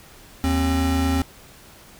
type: tone pair together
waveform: square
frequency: 79.4 / 267.1 Hz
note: D#2 / C4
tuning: +36 / +36 cents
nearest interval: octave + major sixth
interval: 2100 cents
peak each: -22 dBFS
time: 0.44-1.22 s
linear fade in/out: 0 ms
effects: pink hiss -47 dBFS RMS until 1.99 s